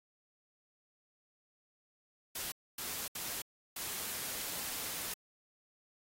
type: noise bursts at uneven times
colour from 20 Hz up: white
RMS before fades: -40 dBFS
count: 4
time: 2.35-2.52 / 2.78-3.08 / 3.15-3.42 / 3.76-5.14 s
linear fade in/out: 5 ms
effects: AAC 48 kbps